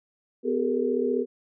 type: tone cluster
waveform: sine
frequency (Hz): 250.4 / 390.6 / 425.8 / 466.4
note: B3 / G4 / G#4 / A#4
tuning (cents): +24 / -6 / +43 / +1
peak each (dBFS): -28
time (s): 0.43-1.26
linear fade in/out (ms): 50
effects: none